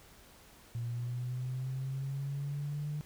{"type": "linear sweep", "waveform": "sine", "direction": "up", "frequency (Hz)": [116.9, 150], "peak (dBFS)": -33, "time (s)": [0.75, 3.01], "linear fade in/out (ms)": 0, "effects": ["tanh soft clip ceiling -29 dBFS", "pink hiss -58 dBFS RMS until 3.05 s"]}